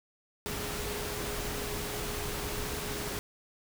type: tone in noise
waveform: sine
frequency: 415.3 Hz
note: G#4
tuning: in tune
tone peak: -41 dBFS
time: 0.46-3.19 s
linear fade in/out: 0 ms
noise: pink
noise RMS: -36 dBFS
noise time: 0.46-3.19 s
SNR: -8 dB
effects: none